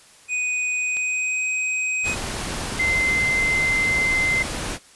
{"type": "tone with pitch glide", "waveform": "square", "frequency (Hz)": [2489, 2516], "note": ["D#7", "D#7"], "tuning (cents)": [0, 19], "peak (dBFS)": -22, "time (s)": [0.28, 2.16], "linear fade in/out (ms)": 50, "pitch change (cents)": 19, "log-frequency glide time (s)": [0.74, 1.47]}
{"type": "click", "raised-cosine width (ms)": 0.2, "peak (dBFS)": -19, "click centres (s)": 0.969}
{"type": "noise", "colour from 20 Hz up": "pink", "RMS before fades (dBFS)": -28, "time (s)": [2.03, 4.79], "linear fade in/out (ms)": 50}
{"type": "tone", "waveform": "sine", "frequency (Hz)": 2072, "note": "C7", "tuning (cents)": -17, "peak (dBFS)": -18, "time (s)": [2.79, 4.43], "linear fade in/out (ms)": 10}
{"effects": ["white hiss -50 dBFS RMS until 4.95 s", "resampled to 24000 Hz"]}